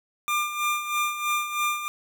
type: tone with tremolo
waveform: 25% pulse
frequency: 1197 Hz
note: D6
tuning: 33 cents sharp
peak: -18 dBFS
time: 0.28-1.88 s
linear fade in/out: 0 ms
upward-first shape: sine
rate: 3.1 Hz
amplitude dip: 65%
effects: none